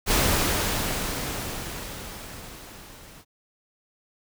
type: noise with level ramp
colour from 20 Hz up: pink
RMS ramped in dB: -20 to -48 dBFS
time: 0.06-3.25 s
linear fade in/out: 50 ms
effects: none